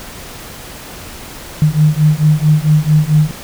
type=beating tone pair; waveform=sine; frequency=150.5 / 155 Hz; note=D3 / D#3; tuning=+43 / -6 cents; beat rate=4.5 Hz; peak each=-11 dBFS; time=1.62-3.31 s; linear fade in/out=0 ms; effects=pink hiss -31 dBFS RMS until 3.43 s

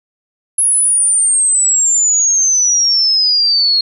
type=exponential sweep; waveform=sine; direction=down; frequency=10620 to 4267 Hz; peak=-9 dBFS; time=0.58-3.81 s; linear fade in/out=5 ms; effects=none

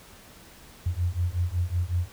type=beating tone pair; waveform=sine; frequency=85.5 / 90.9 Hz; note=F2 / F#2; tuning=-36 / -30 cents; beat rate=5.4 Hz; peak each=-27 dBFS; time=0.86-2.08 s; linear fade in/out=5 ms; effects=pink hiss -50 dBFS RMS until 2.12 s

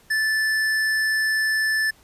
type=tone with tanh clipping; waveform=sine; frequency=1752 Hz; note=A6; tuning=8 cents flat; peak=-21 dBFS; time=0.1-1.91 s; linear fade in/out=10 ms; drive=14 dB; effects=pink hiss -55 dBFS RMS until 2.03 s + resampled to 32000 Hz

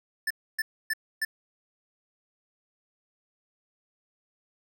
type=tone bursts; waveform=square; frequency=1760 Hz; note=A6; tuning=in tune; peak=-26 dBFS; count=4; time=0.27-1.25 s; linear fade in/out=5 ms; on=35 ms; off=280 ms; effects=none

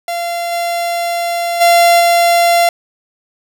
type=tone with level steps; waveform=45% pulse; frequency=688 Hz; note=F5; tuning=26 cents flat; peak=-17 / -15 / -6 / -8 dBFS; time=0.08-2.69 s; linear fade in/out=2 ms; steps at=0.51 / 1.6 / 1.99 s; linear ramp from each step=20 ms; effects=none

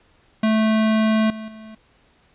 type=tone with level steps; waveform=square; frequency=218.8 Hz; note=A3; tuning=9 cents flat; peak=-16 / -31 / -38 dBFS; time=0.43-1.75 s; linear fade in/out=5 ms; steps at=1.3 / 1.48 s; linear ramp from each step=2 ms; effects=pink hiss -58 dBFS RMS until 2.34 s + resampled to 8000 Hz

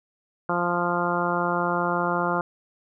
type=harmonic tone; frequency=174.61 Hz; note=F3; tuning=in tune; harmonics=1 / 2 / 3 / 4 / 5 / 6 / 7 / 8; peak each=-30 / -30 / -30 / -30 / -30 / -30 / -30 / -30 dBFS; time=0.49-2.41 s; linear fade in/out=2 ms; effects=none

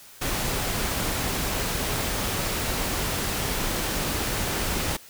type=noise; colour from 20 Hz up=pink; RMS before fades=-27 dBFS; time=0.21-4.97 s; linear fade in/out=10 ms; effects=white hiss -48 dBFS RMS until 5.09 s

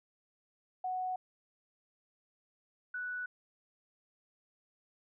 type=tone pair in turn; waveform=sine; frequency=740 / 1480 Hz; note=F#5 / F#6; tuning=0 / 0 cents; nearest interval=octave; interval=1200 cents; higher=second; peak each=-33 / -36 dBFS; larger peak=first; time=0.84-1.16 / 2.94-3.26 s; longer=neither; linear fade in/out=5 ms; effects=none

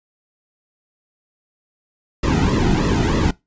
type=noise with flanger; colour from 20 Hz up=brown; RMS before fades=-17 dBFS; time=2.23-3.31 s; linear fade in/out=5 ms; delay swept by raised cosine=1.3 to 1.84 ms; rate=3.2 Hz; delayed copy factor=-0.85; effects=noise-tail reverb RT60 0.2 s tail -22 dB re dry + resampled to 16000 Hz

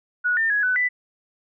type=tone with pitch steps; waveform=sine; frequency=1462 / 1801 / 1671 / 1499 / 1987 Hz; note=F#6 / A6 / G#6 / F#6 / B6; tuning=-21 / +40 / +10 / +22 / +10 cents; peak=-18 dBFS; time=0.24-0.89 s; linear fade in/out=20 ms; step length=130 ms; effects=none

